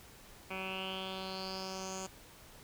10% pulse tone with low-pass filter sweep, 189.3 Hz, F#3, 40 cents sharp, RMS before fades -41 dBFS, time 0.5-2.07 s, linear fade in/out 10 ms, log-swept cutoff 2300 to 7200 Hz, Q 6.4, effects pink hiss -56 dBFS RMS until 2.63 s

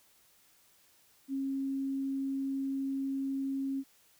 sine tone, 271.2 Hz, C#4, 38 cents flat, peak -31 dBFS, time 1.28-3.84 s, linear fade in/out 50 ms, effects white hiss -65 dBFS RMS until 4.19 s

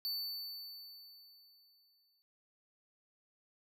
square tone with exponential decay, 4500 Hz, C#8, 25 cents sharp, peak -35 dBFS, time 0.05-2.22 s, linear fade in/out 0 ms, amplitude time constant 470 ms, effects none

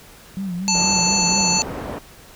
sine tone with vibrato, 185 Hz, F#3, in tune, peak -23 dBFS, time 0.37-1.58 s, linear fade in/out 0 ms, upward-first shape sine, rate 4.2 Hz, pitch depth 110 cents each way
harmonic tone, 880 Hz, A5, in tune, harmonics 1 / 3 / 5 / 7 / 8, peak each -24 / -25 / -21 / -22 / -22 dBFS, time 0.68-1.62 s, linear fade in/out 0 ms
white low-pass noise, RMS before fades -30 dBFS, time 0.74-1.99 s, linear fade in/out 10 ms, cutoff 720 Hz, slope 12 dB/octave
effects pink hiss -45 dBFS RMS until 2.35 s

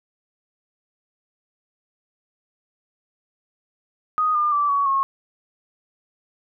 sine tone with pitch steps, 1244.5 / 1203.5 / 1163.8 / 1125.5 / 1088.4 Hz, D#6 / D6 / D6 / C#6 / C#6, 0 / +42 / -16 / +26 / -32 cents, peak -17 dBFS, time 4.18-5.03 s, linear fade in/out 0 ms, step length 170 ms, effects none

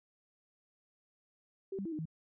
sine tone with pitch steps, 387.1 / 196.7 / 330.6 / 306.8 / 159.5 Hz, G4 / G3 / E4 / D#4 / D#3, -22 / +6 / +5 / -24 / +43 cents, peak -36 dBFS, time 1.72-2.055 s, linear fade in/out 5 ms, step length 67 ms, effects none

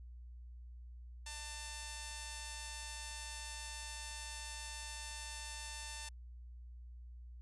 5% pulse tone with amplitude modulation, 893 Hz, A5, 25 cents sharp, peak -30 dBFS, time 1.26-6.09 s, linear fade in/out 5 ms, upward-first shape sine, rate 281 Hz, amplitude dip 60%, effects added 60 Hz sine -49 dBFS peak until 7.41 s + resampled to 24000 Hz

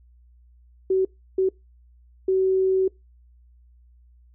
sine tone bursts at uneven times, 378.6 Hz, F#4, 40 cents sharp, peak -17 dBFS, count 3, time 0.9-1.05 / 1.38-1.49 / 2.28-2.88 s, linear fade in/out 5 ms, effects noise-tail reverb RT60 0.2 s tail -24 dB re dry + added 60 Hz sine -51 dBFS peak until 4.34 s

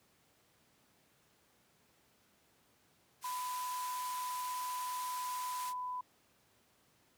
white band-pass noise, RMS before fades -47 dBFS, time 3.21-5.74 s, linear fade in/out 50 ms, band 860 to 14000 Hz, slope 24 dB/octave
sine tone, 999 Hz, B5, 20 cents sharp, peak -37 dBFS, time 3.24-6.01 s, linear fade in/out 5 ms
effects pink hiss -70 dBFS RMS until 7.17 s + high-pass 100 Hz 12 dB/octave

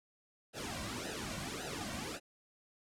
pink noise with flanger, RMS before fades -41 dBFS, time 0.53-2.2 s, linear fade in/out 50 ms, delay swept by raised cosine 0.89 to 2.39 ms, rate 1.8 Hz, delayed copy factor -0.9, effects low-pass 9000 Hz 12 dB/octave

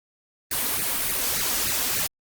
white noise with flanger, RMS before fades -25 dBFS, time 0.51-2.07 s, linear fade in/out 5 ms, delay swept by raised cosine 0.45 to 4.25 ms, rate 3.4 Hz, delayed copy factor +0.95, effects Opus 32 kbps

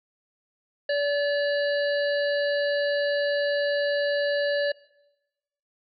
harmonic tone, 575 Hz, D5, 37 cents flat, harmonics 1 / 3 / 5 / 7 / 8, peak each -23 / -29 / -39 / -37 / -39 dBFS, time 0.89-4.72 s, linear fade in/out 5 ms, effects noise-tail reverb RT60 1.0 s tail -22 dB re dry

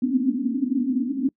pink band-pass noise, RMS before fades -23 dBFS, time 0.02-1.29 s, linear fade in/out 5 ms, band 240 to 280 Hz, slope 96 dB/octave, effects noise-tail reverb RT60 0.1 s tail -26 dB re dry

